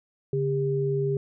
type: tone pair together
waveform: sine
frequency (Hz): 141.67 / 400.7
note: C#3 / G4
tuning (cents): +38 / +38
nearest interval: octave + tritone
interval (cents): 1800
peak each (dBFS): -26 / -25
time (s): 0.33-1.17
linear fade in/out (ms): 2
effects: none